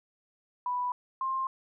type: tone pair in turn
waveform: sine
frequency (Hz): 987.8 / 1057.6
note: B5 / C6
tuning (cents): 0 / +18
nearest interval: minor second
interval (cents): 118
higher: second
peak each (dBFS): -28 / -28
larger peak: neither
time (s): 0.66-0.92 / 1.21-1.47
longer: neither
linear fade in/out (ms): 2
effects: none